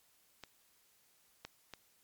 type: clicks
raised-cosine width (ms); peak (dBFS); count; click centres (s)
0.2; -29 / -26 / -28; 3; 0.437 / 1.45 / 1.737
effects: white hiss -70 dBFS RMS until 2.03 s + MP3 96 kbps